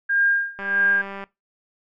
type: tone with tremolo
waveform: sine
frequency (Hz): 1610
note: G6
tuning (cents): +46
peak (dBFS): -15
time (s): 0.09-1.02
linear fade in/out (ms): 10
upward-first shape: sine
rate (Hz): 1.6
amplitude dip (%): 95
type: click train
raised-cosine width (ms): 0.5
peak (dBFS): -20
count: 129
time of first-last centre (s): 0.59-1.24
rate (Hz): 197
effects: noise-tail reverb RT60 0.2 s tail -21 dB re dry